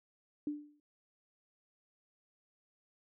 sine tone with exponential decay, 295.4 Hz, D4, 10 cents sharp, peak -31 dBFS, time 0.47-0.8 s, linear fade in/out 2 ms, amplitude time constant 70 ms, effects none

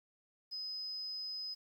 sine tone, 5040 Hz, D#8, 21 cents sharp, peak -39 dBFS, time 0.51-1.55 s, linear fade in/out 20 ms, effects 11-bit

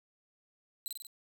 10% pulse tone with echo, 4033 Hz, B7, 36 cents sharp, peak -28 dBFS, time 0.86-0.88 s, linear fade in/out 0 ms, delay 47 ms, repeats 4, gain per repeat -3 dB, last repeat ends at 1.068 s, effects none

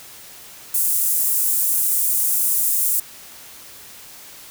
pink high-pass noise, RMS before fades -19 dBFS, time 0.74-3 s, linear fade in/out 5 ms, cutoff 9000 Hz, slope 24 dB/octave, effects white hiss -41 dBFS RMS until 4.5 s

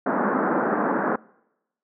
pink band-pass noise, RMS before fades -23 dBFS, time 0.06-1.16 s, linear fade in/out 5 ms, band 190 to 1600 Hz, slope 48 dB/octave, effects noise-tail reverb RT60 0.9 s tail -25 dB re dry

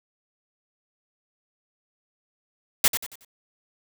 white noise with echo, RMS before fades -17 dBFS, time 2.84-2.88 s, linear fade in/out 2 ms, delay 92 ms, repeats 4, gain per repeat -9 dB, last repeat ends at 3.248 s, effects none

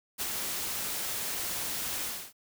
white noise with ADSR envelope, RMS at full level -31 dBFS, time 0.18-2.33 s, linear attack 34 ms, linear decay 21 ms, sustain -3 dB, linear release 280 ms, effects none

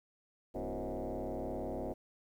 sine tone with frequency modulation, 130.81 Hz, C3, in tune, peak -35 dBFS, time 0.54-1.94 s, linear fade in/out 20 ms, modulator 99.6 Hz, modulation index 6, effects tanh soft clip ceiling -31 dBFS + 11-bit

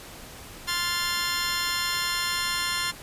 15% pulse chord, F major, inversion second, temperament just, 1047.7 / 1396.9 / 1746.1 Hz, C6 / F6 / A6, +2 / 0 / -14 cents, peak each -23 / -25 / -24 dBFS, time 0.67-2.92 s, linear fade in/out 20 ms, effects pink hiss -43 dBFS RMS until 3.02 s + resampled to 32000 Hz

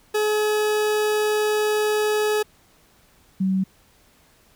40% pulse / sine tone pair in turn, 424.5 / 189.75 Hz, G#4 / F#3, +38 / +44 cents, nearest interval octave + major second, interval 1394 cents, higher first, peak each -18 dBFS, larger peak neither, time 0.14-2.43 / 3.4-3.64 s, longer first, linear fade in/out 10 ms, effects pink hiss -57 dBFS RMS until 4.55 s

